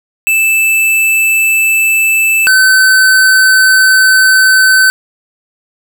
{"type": "tone pair in turn", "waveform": "square", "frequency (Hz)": [2637, 1527.1], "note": ["E7", "G6"], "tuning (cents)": [0, -46], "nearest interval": "major sixth", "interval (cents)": 946, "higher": "first", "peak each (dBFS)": [-8, -5], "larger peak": "second", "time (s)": [[0.27, 2.47], [2.47, 4.9]], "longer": "second", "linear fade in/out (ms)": 0, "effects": ["7-bit"]}